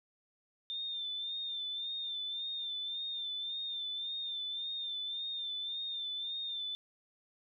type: tone with vibrato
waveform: sine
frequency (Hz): 3594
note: A7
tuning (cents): +36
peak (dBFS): -36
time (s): 0.7-6.75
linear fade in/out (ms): 0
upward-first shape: sine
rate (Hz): 1.8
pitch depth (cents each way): 49
effects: none